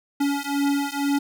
square beating tone pair, 281.4 / 283.5 Hz, C#4 / C#4, +26 / +39 cents, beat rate 2.1 Hz, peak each -25 dBFS, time 0.2-1.19 s, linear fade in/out 10 ms, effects none

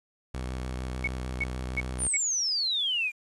sawtooth tone with vibrato, 63.4 Hz, B1, 46 cents sharp, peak -28 dBFS, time 0.34-2.08 s, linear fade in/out 5 ms, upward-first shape triangle, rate 6.6 Hz, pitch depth 32 cents each way
sine tone bursts, 2217 Hz, C#7, in tune, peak -25 dBFS, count 4, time 1.04-2.17 s, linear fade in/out 5 ms, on 35 ms, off 330 ms
sine exponential sweep, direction down, 9700 to 2349 Hz, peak -25 dBFS, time 1.98-3.12 s, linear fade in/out 50 ms
effects resampled to 24000 Hz + 9-bit

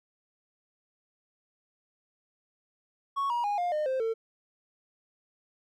triangle tone with pitch steps, 1108.7 / 954.1 / 821 / 706.6 / 608 / 523.2 / 450.3 Hz, C#6 / A#5 / G#5 / F5 / D#5 / C5 / A4, 0 / +40 / -20 / +20 / -40 / 0 / +40 cents, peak -24 dBFS, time 3.16-4.14 s, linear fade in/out 20 ms, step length 140 ms, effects tanh soft clip ceiling -20 dBFS

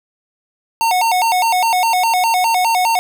square tone with vibrato, 817 Hz, G#5, 29 cents flat, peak -13 dBFS, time 0.81-2.99 s, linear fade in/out 0 ms, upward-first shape square, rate 4.9 Hz, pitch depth 190 cents each way, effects none

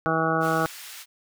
harmonic tone, 161.6 Hz, E3, 34 cents flat, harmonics 1 / 2 / 3 / 4 / 5 / 7 / 8 / 9, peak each -29 / -29 / -29 / -29 / -29 / -29 / -29 / -29 dBFS, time 0.06-0.66 s, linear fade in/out 0 ms
pink high-pass noise, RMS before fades -41 dBFS, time 0.4-1.06 s, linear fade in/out 50 ms, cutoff 1900 Hz, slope 12 dB/octave
effects none

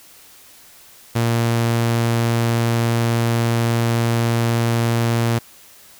sawtooth tone, 116.5 Hz, A#2, 1 cent flat, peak -12 dBFS, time 1.15-5.39 s, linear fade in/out 10 ms, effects white hiss -46 dBFS RMS until 5.99 s

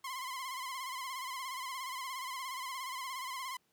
sawtooth tone with vibrato, 1041 Hz, C6, 9 cents flat, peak -35 dBFS, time 0.04-3.57 s, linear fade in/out 5 ms, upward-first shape sine, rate 17 Hz, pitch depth 76 cents each way, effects pink hiss -75 dBFS RMS until 3.72 s + high-pass 150 Hz 12 dB/octave

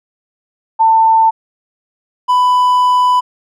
sine / triangle tone pair in turn, 894 / 995.7 Hz, A5 / B5, +27 / +14 cents, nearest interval major second, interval 187 cents, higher second, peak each -6 / -6 dBFS, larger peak neither, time 0.79-1.31 / 2.28-3.21 s, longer second, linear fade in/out 20 ms, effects none

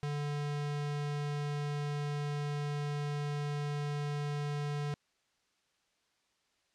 square tone, 146 Hz, D3, 10 cents flat, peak -34 dBFS, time 0.03-4.94 s, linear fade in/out 0 ms, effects white hiss -75 dBFS RMS until 6.74 s + low-pass 6000 Hz 12 dB/octave

